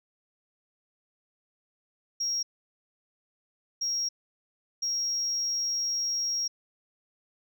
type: tone bursts at uneven times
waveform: sine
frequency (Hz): 5600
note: F8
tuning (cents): +4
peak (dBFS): -25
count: 3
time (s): 2.2-2.43 / 3.81-4.09 / 4.82-6.48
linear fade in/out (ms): 10
effects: tanh soft clip ceiling -24 dBFS